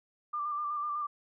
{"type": "tone with vibrato", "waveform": "sine", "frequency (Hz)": 1186, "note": "D6", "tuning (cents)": 17, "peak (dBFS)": -31, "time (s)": [0.33, 1.07], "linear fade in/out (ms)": 10, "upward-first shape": "square", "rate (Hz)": 8, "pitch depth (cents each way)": 25, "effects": []}